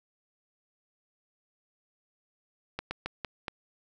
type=slowing click train; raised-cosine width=0.3 ms; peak=-17 dBFS; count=5; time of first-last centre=2.79-3.482 s; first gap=120 ms; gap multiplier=1.25; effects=none